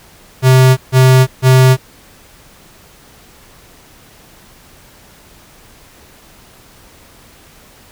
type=tone bursts; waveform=square; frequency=129.8 Hz; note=C3; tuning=13 cents flat; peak=-5 dBFS; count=3; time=0.42-1.77 s; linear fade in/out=50 ms; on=350 ms; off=150 ms; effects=pink hiss -43 dBFS RMS until 7.91 s

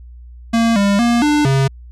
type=tone with pitch steps; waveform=square; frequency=229.7 / 200.4 / 236.8 / 297 / 135.6 Hz; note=A#3 / G3 / A#3 / D4 / C#3; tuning=-25 / +38 / +27 / +20 / -38 cents; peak=-12 dBFS; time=0.53-1.68 s; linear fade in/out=10 ms; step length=230 ms; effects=added 60 Hz sine -34 dBFS peak until 1.91 s + low-pass 8000 Hz 12 dB/octave

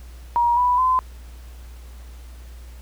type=tone with pitch steps; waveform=sine; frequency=951 / 986.8 / 1024 Hz; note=A#5 / B5 / C6; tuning=+34 / -2 / -38 cents; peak=-15 dBFS; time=0.36-0.99 s; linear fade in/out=0 ms; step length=210 ms; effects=added 60 Hz sine -37 dBFS peak until 2.81 s + pink hiss -51 dBFS RMS until 2.81 s

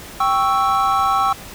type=chord; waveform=triangle; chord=C# diminished; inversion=second; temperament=equal; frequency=784 / 1108.7 / 1318.5 Hz; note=G5 / C#6 / E6; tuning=0 / 0 / 0 cents; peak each=-17 dBFS; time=0.2-1.33 s; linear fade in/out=5 ms; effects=pink hiss -36 dBFS RMS until 1.54 s

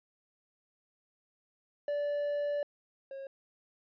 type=tone pair in turn; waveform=triangle; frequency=581 / 543 Hz; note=D5 / C#5; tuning=-19 / -36 cents; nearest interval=minor second; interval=117 cents; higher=first; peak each=-28 / -38 dBFS; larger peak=first; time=1.88-2.63 / 3.11-3.27 s; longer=first; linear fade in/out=2 ms; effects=resampled to 11025 Hz

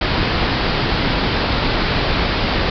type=low-pass noise; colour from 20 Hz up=pink; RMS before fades=-18 dBFS; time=0.01-2.7 s; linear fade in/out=5 ms; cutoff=5000 Hz; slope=96 dB/octave; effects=none

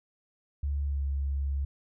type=tone with pitch glide; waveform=sine; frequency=71.1 to 69.4 Hz; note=C#2 to C#2; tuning=+45 to +3 cents; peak=-27 dBFS; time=0.63-1.65 s; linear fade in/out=5 ms; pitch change=-42 cents; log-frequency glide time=0.85-1.02 s; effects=none

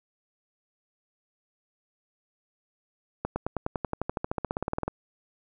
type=accelerating click train; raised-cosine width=1 ms; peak=-14 dBFS; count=23; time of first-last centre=3.25-4.88 s; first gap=110 ms; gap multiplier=0.96; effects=none

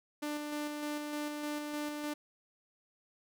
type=tone with tremolo; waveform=sawtooth; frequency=296.7 Hz; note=D4; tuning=18 cents sharp; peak=-31 dBFS; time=0.22-2.14 s; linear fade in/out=10 ms; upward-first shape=square; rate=3.3 Hz; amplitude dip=30%; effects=none

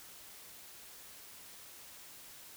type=silence; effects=white hiss -53 dBFS RMS until 2.56 s

